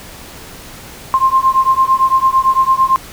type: beating tone pair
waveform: sine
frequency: 1052 / 1060.9 Hz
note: C6 / C6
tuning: +9 / +24 cents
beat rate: 8.9 Hz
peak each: -12 dBFS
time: 1.14-2.96 s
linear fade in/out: 0 ms
effects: pink hiss -34 dBFS RMS until 3.12 s